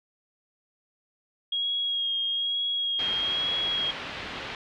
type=tone with vibrato; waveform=sine; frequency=3280 Hz; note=G#7; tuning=22 cents flat; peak=-25 dBFS; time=1.52-3.91 s; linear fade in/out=5 ms; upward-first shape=sine; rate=1.1 Hz; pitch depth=21 cents each way
type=low-pass noise; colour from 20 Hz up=white; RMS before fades=-37 dBFS; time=2.99-4.55 s; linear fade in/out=2 ms; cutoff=3400 Hz; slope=24 dB/octave
effects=none